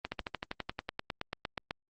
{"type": "slowing click train", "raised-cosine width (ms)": 0.3, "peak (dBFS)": -18, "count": 18, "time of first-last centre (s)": [0.05, 1.709], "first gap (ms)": 70, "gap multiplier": 1.04, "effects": ["Opus 24 kbps"]}